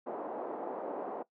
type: band-pass noise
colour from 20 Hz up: white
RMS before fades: -39 dBFS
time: 0.06-1.23 s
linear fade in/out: 10 ms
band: 290 to 820 Hz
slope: 24 dB/octave
effects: noise-tail reverb RT60 0.1 s tail -18 dB re dry